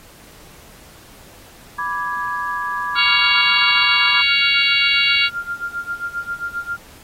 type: chord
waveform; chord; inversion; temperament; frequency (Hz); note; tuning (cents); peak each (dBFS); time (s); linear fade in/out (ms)
sine; G# diminished; first; equal with one note detuned; 987.8 / 1169.2 / 1661.2; B5 / D6 / G#6; 0 / -8 / 0; -25; 1.78-4.22; 10
type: tone with tremolo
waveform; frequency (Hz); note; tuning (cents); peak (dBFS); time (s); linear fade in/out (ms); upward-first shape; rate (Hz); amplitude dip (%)
sine; 1396.9; F6; 0; -20; 2.95-6.77; 10; sine; 7.5; 85
type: harmonic tone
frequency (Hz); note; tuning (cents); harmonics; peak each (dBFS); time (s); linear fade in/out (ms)
558; C#5; +11; 3 / 4 / 5 / 6 / 7 / 8; -30 / -18 / -18 / -23 / -21 / -24; 2.95-5.3; 50
effects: pink hiss -45 dBFS RMS until 7.03 s + AAC 48 kbps